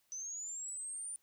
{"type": "linear sweep", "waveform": "sine", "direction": "up", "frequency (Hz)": [6010, 9290], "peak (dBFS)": -40, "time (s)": [0.12, 1.16], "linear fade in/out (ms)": 0, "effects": ["white hiss -75 dBFS RMS until 1.22 s"]}